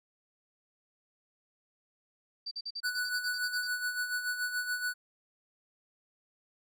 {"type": "tone bursts", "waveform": "sine", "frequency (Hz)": 4660, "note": "D8", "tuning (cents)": -14, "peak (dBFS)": -35, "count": 13, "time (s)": [2.46, 3.677], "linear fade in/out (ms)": 10, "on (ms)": 53, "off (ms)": 44}
{"type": "tone with tremolo", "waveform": "square", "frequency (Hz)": 1480, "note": "F#6", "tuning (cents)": 0, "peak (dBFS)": -30, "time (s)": [2.83, 4.94], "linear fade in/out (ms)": 20, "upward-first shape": "sine", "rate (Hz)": 7, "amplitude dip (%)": 60}
{"effects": []}